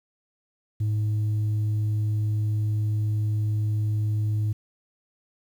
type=tone; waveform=sine; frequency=106.4 Hz; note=G#2; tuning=42 cents sharp; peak=-19 dBFS; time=0.8-4.53 s; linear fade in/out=10 ms; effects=tanh soft clip ceiling -21 dBFS + 9-bit